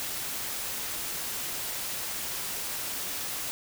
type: noise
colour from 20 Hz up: white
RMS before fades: -34 dBFS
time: 0-3.51 s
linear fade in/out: 0 ms
effects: none